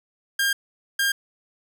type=tone bursts at uneven times; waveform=sawtooth; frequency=1608 Hz; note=G6; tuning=44 cents sharp; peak=-16 dBFS; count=2; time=0.39-0.53 / 0.99-1.12 s; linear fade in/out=5 ms; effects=none